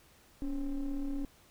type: ring-modulated tone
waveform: triangle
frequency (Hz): 130.81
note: C3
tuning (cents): 0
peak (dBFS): -27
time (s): 0.42-1.25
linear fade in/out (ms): 2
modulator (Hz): 149
effects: pink hiss -62 dBFS RMS until 1.5 s